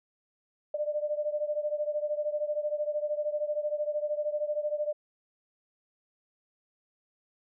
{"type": "beating tone pair", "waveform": "sine", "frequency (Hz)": [594, 607], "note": ["D5", "D#5"], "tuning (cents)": [20, -43], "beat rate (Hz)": 13, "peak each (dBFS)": [-30, -33], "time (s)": [0.74, 4.93], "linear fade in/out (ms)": 5, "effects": []}